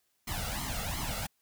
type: noise with flanger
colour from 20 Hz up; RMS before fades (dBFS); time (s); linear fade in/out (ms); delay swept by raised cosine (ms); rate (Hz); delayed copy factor
pink; -35; 0.27-1.27; 10; 0.95 to 1.48; 2.8; +0.85
effects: white hiss -75 dBFS RMS until 1.41 s